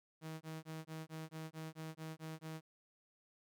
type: tone bursts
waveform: sawtooth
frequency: 158.8 Hz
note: D#3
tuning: 36 cents sharp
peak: -40 dBFS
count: 11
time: 0.21-2.61 s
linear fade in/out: 50 ms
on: 200 ms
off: 20 ms
effects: none